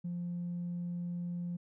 triangle tone with tanh clipping, 174.61 Hz, F3, in tune, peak -35 dBFS, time 0.04-1.57 s, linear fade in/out 10 ms, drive 5 dB, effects none

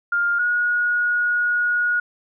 sine tone pair in turn, 1405 / 1447.8 Hz, F6 / F#6, +10 / -38 cents, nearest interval minor second, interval 52 cents, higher second, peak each -17 dBFS, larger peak neither, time 0.12-0.39 / 0.39-2 s, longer second, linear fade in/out 5 ms, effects none

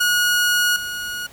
sawtooth tone with level steps, 1449 Hz, F#6, 37 cents flat, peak -12 / -22 dBFS, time 0-1.27 s, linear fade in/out 10 ms, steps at 0.76 s, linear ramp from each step 2 ms, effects pink hiss -46 dBFS RMS until 1.32 s

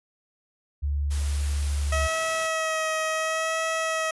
sine tone, 71.9 Hz, D2, 36 cents flat, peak -23 dBFS, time 0.82-2.08 s, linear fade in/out 20 ms
white noise, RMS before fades -38 dBFS, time 1.1-2.48 s, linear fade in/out 20 ms
15% pulse tone with vibrato, 640 Hz, D#5, 49 cents sharp, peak -18 dBFS, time 1.92-4.11 s, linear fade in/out 5 ms, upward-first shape sine, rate 0.71 Hz, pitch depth 17 cents each way
effects resampled to 24000 Hz

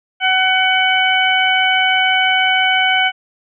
harmonic tone, 751 Hz, F#5, 26 cents sharp, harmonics 1 / 2 / 3 / 4, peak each -17 / -17 / -17 / -17 dBFS, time 0.2-3.12 s, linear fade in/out 50 ms, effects none

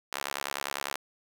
sawtooth tone with high-pass filter, 70 Hz, C#2, 18 cents sharp, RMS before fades -36 dBFS, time 0.12-0.97 s, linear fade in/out 10 ms, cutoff 1000 Hz, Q 0.81, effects 9-bit

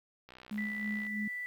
click train, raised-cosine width 0.3 ms, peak -35 dBFS, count 50, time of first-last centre 0.29-1.067 s, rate 63.1 Hz
sine tone with tremolo, 210.1 Hz, G#3, 20 cents sharp, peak -33 dBFS, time 0.51-1.28 s, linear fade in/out 5 ms, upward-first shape sine, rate 3.1 Hz, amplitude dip 60%
sine tone, 1975.5 Hz, B6, in tune, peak -36 dBFS, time 0.58-1.46 s, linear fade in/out 0 ms
effects 10-bit

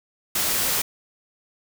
white noise, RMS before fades -23 dBFS, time 0.35-0.82 s, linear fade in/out 5 ms, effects none

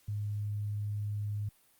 sine tone, 103.83 Hz, G#2, in tune, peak -32 dBFS, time 0.08-1.49 s, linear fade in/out 5 ms, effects white hiss -66 dBFS RMS until 1.79 s + Opus 48 kbps

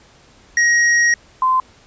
square / sine tone pair in turn, 1888 / 1033 Hz, A#6 / C6, +22 / -22 cents, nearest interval minor seventh, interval 1044 cents, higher first, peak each -12 dBFS, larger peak neither, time 0.57-1.14 / 1.42-1.6 s, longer first, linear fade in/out 2 ms, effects pink hiss -49 dBFS RMS until 1.86 s + resampled to 16000 Hz

